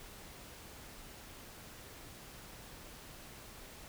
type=silence; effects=pink hiss -52 dBFS RMS until 3.88 s

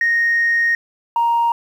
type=tone pair in turn; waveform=sine; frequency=1861 / 935.1 Hz; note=A#6 / A#5; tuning=-3 / +5 cents; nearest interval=octave; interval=1192 cents; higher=first; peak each=-12 dBFS; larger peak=neither; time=0.01-0.75 / 1.16-1.52 s; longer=first; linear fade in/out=2 ms; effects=tanh soft clip ceiling -10 dBFS + 8-bit

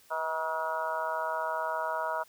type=harmonic tone with a mistuned harmonic; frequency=159.7 Hz; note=D#3; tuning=45 cents sharp; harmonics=3 / 4 / 5 / 6 / 7 / 8 / 9; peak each=-45 / -34 / -45 / -33 / -43 / -38 / -38 dBFS; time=0.1-2.24 s; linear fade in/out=20 ms; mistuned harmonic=3; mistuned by=+41 cents; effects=white hiss -60 dBFS RMS until 2.28 s

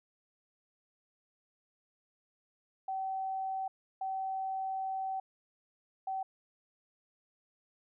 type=tone bursts at uneven times; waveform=sine; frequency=766 Hz; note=G5; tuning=40 cents flat; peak=-33 dBFS; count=3; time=2.88-3.68 / 4.01-5.2 / 6.07-6.23 s; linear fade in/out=5 ms; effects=none

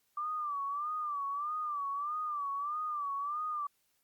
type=tone with vibrato; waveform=sine; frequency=1174.7 Hz; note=D6; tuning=in tune; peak=-33 dBFS; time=0.17-3.67 s; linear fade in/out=5 ms; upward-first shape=sine; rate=1.6 Hz; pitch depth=95 cents each way; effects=white hiss -75 dBFS RMS until 4.03 s + Opus 48 kbps

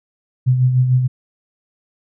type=tone with tremolo; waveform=sine; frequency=127.2 Hz; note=C3; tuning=48 cents flat; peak=-9 dBFS; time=0.46-1.08 s; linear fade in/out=20 ms; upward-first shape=sine; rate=6.7 Hz; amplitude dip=50%; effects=none

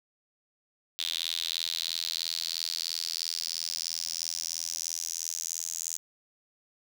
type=tone with high-pass filter sweep; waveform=square; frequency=41.51 Hz; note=E1; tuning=13 cents sharp; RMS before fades=-34 dBFS; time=0.99-5.97 s; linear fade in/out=0 ms; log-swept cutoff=3600 to 6700 Hz; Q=5.2; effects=none

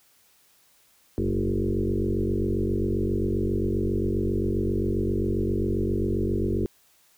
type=tone with frequency modulation; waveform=sine; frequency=218.6 Hz; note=A3; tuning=11 cents flat; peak=-22 dBFS; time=1.18-6.66 s; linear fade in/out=0 ms; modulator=47.5 Hz; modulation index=4.2; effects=white hiss -61 dBFS RMS until 7.17 s

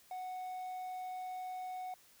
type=tone; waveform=triangle; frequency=739 Hz; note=F#5; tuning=2 cents flat; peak=-38 dBFS; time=0.11-1.94 s; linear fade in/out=2 ms; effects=white hiss -64 dBFS RMS until 2.2 s

